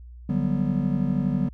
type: chord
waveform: triangle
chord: G major seventh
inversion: second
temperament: just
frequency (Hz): 147 / 183.75 / 196 / 245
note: D3 / F#3 / G3 / B3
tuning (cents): +2 / -12 / 0 / -14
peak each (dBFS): -25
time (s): 0.29-1.49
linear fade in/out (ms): 5
effects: added 60 Hz sine -40 dBFS peak until 1.53 s

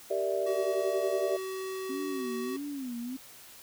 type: chord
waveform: sine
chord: E half-diminished seventh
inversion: first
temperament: equal with one note detuned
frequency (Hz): 390.2 / 466.2 / 587.3 / 659.3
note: G4 / Bb4 / D5 / E5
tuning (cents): -8 / 0 / 0 / 0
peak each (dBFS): -32 / -36 / -31 / -34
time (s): 0.1-1.37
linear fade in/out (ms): 10
type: tone with pitch glide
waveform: square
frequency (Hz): 379.3 to 377.1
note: F#4 to F#4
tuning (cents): +43 to +33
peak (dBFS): -35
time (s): 0.46-2.57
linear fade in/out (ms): 10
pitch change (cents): -10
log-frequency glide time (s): 1.84-2.14
type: tone with vibrato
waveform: sine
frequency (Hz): 261.6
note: C4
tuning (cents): 0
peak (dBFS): -34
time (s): 1.89-3.17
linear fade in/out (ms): 10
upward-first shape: sine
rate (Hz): 1.6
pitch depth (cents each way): 180
effects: white hiss -51 dBFS RMS until 3.62 s

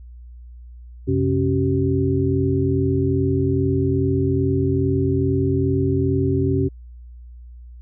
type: tone cluster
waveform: sine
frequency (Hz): 90.9 / 133.3 / 274.9 / 383.6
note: F#2 / C3 / C#4 / G4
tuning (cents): -30 / +33 / -14 / -37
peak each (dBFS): -22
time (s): 1.07-6.69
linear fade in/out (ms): 20
effects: added 60 Hz sine -37 dBFS peak until 7.81 s

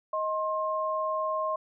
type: tone pair together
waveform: sine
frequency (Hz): 627.7 / 1064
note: D#5 / C6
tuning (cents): +15 / +29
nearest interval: major sixth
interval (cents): 914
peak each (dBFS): -30 / -29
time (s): 0.13-1.56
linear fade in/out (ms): 5
effects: none

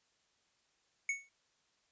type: tone with exponential decay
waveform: square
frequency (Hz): 2217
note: C#7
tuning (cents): 0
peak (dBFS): -30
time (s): 1.09-1.29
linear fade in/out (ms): 2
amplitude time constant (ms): 43
effects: white hiss -75 dBFS RMS until 1.91 s + resampled to 16000 Hz

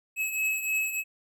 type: beating tone pair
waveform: square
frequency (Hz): 2574 / 2577.3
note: E7 / E7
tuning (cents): -42 / -40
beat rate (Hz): 3.3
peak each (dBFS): -34 / -28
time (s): 0.16-1.04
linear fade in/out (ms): 50
effects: none

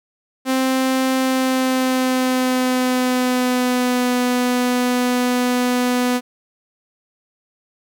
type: tone with pitch glide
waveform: sawtooth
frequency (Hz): 261.6 to 247.9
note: C4 to B3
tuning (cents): 0 to +7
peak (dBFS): -12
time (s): 0.45-6.21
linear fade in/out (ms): 50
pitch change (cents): -93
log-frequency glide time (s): 1.16-4.11
effects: none

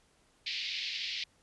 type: band-pass noise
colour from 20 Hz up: white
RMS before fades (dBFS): -37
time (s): 0.46-1.24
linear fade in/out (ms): 5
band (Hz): 2100 to 4800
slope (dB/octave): 48
effects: pink hiss -68 dBFS RMS until 1.42 s + resampled to 24000 Hz

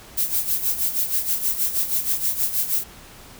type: noise with tremolo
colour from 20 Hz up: violet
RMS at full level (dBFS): -20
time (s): 0.17-2.84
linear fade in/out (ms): 10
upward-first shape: sine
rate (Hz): 6.3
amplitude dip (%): 70
effects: pink hiss -44 dBFS RMS until 3.39 s

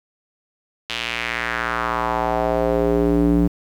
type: tone with band-pass filter sweep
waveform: square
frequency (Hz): 58.27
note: A#1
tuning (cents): 0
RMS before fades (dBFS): -20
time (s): 0.89-3.48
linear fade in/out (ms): 10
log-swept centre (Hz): 3200 to 240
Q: 2.4
effects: 8-bit

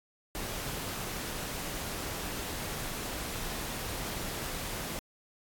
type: noise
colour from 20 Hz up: pink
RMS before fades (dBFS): -37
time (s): 0.35-4.99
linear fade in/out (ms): 0
effects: AAC 64 kbps

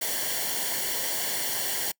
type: noise with comb filter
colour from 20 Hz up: white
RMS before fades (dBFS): -29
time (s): 0.01-1.92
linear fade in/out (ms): 10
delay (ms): 0.79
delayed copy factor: -0.7
effects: noise-tail reverb RT60 0.1 s tail -26 dB re dry

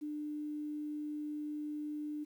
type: tone with quantisation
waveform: sine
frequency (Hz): 299.1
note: D4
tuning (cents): +32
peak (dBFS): -37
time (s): 0.01-2.25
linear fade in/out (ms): 20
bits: 11
effects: none

